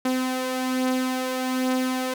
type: beating tone pair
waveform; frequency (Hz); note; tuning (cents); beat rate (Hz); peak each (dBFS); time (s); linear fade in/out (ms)
sawtooth; 255.9 / 257.1; C4 / C4; -38 / -30; 1.2; -26 / -20; 0.05-2.14; 5
effects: none